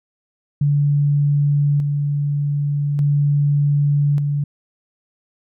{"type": "tone with tremolo", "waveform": "sine", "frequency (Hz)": 144.4, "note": "D3", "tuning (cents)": -29, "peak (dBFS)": -13, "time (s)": [0.61, 4.44], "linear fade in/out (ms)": 5, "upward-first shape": "square", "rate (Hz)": 0.42, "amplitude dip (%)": 35, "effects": []}